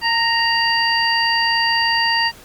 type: harmonic tone with a mistuned harmonic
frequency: 932.3 Hz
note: A#5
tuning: in tune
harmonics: 1 / 2 / 3 / 5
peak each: -20 / -19 / -23 / -20 dBFS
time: 0.01-2.32 s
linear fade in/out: 50 ms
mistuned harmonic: 1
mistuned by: -25 cents
effects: pink hiss -43 dBFS RMS until 2.44 s + Opus 48 kbps